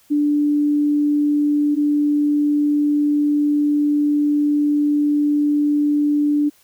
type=tone pair in turn; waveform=sine; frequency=293.7 / 293.7 Hz; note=D4 / D4; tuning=0 / 0 cents; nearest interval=unison; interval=0 cents; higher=neither; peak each=-14 dBFS; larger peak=neither; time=0.1-1.76 / 1.76-6.5 s; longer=second; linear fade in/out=20 ms; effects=white hiss -55 dBFS RMS until 6.63 s